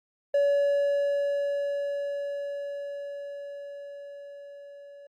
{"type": "tone with level ramp", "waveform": "triangle", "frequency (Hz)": 568, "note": "C#5", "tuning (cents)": 42, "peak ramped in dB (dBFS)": [-17, -43], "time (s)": [0.34, 5.07], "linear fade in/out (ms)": 5, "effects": ["tanh soft clip ceiling -13 dBFS", "Opus 48 kbps"]}